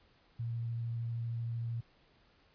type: tone with vibrato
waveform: sine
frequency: 116.54 Hz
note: A#2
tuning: in tune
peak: -34 dBFS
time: 0.39-1.81 s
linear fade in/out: 10 ms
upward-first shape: sine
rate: 13 Hz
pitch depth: 10 cents each way
effects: pink hiss -67 dBFS RMS until 2.54 s + resampled to 11025 Hz